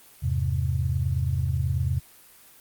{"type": "chord", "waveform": "sine", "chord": "E augmented", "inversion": "none", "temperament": "equal with one note detuned", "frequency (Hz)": [82.41, 101.22, 130.81], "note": ["E2", "G#2", "B#2"], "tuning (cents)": [0, -44, 0], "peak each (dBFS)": [-26, -29, -26], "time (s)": [0.22, 2], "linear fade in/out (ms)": 20, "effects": ["white hiss -52 dBFS RMS until 2.6 s", "Opus 24 kbps"]}